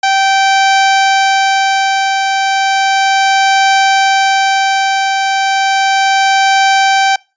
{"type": "tone with tremolo", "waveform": "sawtooth", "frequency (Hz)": 778, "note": "G5", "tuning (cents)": -13, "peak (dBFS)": -3, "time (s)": [0.03, 7.16], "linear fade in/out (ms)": 5, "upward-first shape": "triangle", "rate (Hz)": 0.34, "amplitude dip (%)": 40, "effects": ["noise-tail reverb RT60 0.3 s tail -25 dB re dry", "resampled to 16000 Hz"]}